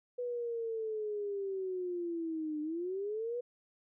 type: linear two-way sweep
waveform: sine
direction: down then up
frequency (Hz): 493.9 to 299.4 to 493.9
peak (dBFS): -34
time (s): 0.18-3.41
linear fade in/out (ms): 10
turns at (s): 2.61
effects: none